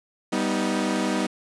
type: chord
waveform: sawtooth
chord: G augmented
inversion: none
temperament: equal with one note detuned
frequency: 196 / 246.9 / 314.7 Hz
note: G3 / B3 / D#4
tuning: 0 / 0 / +20 cents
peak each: -23 dBFS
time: 0.32-1.27 s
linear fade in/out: 10 ms
effects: resampled to 22050 Hz + 8-bit